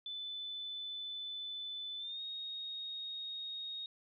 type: tone with pitch glide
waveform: sine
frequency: 3506 to 3736 Hz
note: A7 to A#7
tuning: -7 to +3 cents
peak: -40 dBFS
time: 0.06-3.86 s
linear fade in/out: 2 ms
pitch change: +110 cents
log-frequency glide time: 1.98-2.21 s
effects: none